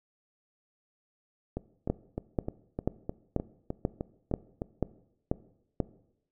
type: two click trains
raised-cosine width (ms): 2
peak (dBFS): -19 / -13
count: 11 / 9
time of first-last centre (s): 1.57-4.619 / 1.9-5.802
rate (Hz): 3.28 / 2.05
effects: noise-tail reverb RT60 0.8 s tail -19 dB re dry